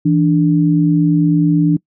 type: tone pair together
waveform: sine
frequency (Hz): 164.7 / 293.7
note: E3 / D4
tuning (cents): -1 / 0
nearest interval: minor seventh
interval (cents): 1001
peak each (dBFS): -12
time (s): 0.05-1.77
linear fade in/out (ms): 10
effects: noise-tail reverb RT60 0.1 s tail -23 dB re dry